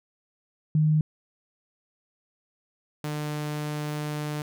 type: tone pair in turn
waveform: sine / sawtooth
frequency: 154.2 / 149.81 Hz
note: D#3 / D3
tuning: -15 / +35 cents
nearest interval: minor second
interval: 50 cents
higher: first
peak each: -18 / -25 dBFS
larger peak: first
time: 0.75-1.01 / 3.04-4.42 s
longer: second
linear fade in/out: 2 ms
effects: none

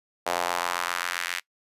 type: tone with high-pass filter sweep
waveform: sawtooth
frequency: 87.6 Hz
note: F2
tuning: 6 cents sharp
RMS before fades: -29 dBFS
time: 0.26-1.4 s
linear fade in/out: 10 ms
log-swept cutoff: 660 to 2000 Hz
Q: 1.7
effects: noise-tail reverb RT60 0.1 s tail -22 dB re dry + resampled to 32000 Hz

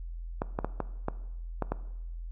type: clicks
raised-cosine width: 1 ms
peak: -15 dBFS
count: 7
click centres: 0.419 / 0.589 / 0.646 / 0.803 / 1.084 / 1.623 / 1.72 s
effects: noise-tail reverb RT60 0.9 s tail -17 dB re dry + added 42 Hz sine -36 dBFS peak until 2.31 s

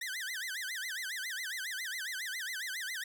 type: tone with vibrato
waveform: sawtooth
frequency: 1760 Hz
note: A6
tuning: in tune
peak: -33 dBFS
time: 0.01-3.04 s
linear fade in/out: 5 ms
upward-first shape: sine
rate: 7.3 Hz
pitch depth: 280 cents each way
effects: none

